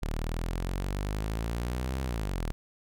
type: exponential two-way sweep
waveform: sawtooth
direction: up then down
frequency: 37 to 66.8 to 37 Hz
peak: -26 dBFS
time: 0.02-2.52 s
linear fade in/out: 0 ms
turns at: 2.02 s
effects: none